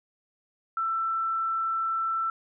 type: tone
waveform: sine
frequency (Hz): 1334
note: E6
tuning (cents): +20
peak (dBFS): -25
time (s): 0.77-2.3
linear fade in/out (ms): 2
effects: none